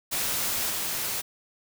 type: noise with level steps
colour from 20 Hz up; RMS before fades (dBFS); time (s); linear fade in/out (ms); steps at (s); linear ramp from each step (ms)
white; -28 / -30; 0.11-1.22; 20; 0.7; 2
effects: none